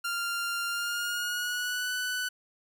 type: tone with pitch glide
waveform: sawtooth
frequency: 1393 to 1493 Hz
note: F6 to F#6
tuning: -5 to +15 cents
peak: -26 dBFS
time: 0.04-2.29 s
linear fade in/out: 10 ms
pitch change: +120 cents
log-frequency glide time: 0.68-1.92 s
effects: none